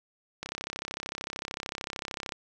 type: click train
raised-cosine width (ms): 0.2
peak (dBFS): -17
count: 64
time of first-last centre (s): 0.43-2.322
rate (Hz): 33.3
effects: none